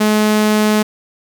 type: tone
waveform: sawtooth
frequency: 213.1 Hz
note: G#3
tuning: 45 cents sharp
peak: -7 dBFS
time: 0-0.83 s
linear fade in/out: 10 ms
effects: none